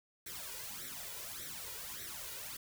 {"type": "noise with flanger", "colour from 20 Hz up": "white", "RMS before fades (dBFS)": -45, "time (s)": [0.26, 2.57], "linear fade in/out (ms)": 5, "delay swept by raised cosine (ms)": [0.51, 2.11], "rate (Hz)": 1.7, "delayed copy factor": 0.8, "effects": []}